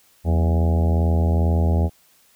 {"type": "harmonic tone with a mistuned harmonic", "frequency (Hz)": 82.3, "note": "E2", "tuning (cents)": -2, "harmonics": [1, 2, 3, 4, 5, 6, 7, 8, 9, 10], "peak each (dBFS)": [-16, -25, -30, -33, -32, -35, -34, -34, -37, -36], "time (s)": [0.24, 1.9], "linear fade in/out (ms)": 50, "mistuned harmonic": 2, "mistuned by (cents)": 140, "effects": ["white hiss -57 dBFS RMS until 2.35 s"]}